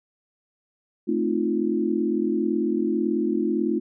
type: chord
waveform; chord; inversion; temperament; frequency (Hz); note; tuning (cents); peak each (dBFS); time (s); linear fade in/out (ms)
sine; F dominant seventh; first; equal; 220 / 261.6 / 311.1 / 349.2; A3 / C4 / Eb4 / F4; 0 / 0 / 0 / 0; -26 / -29 / -26 / -25; 1.07-3.8; 20
effects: none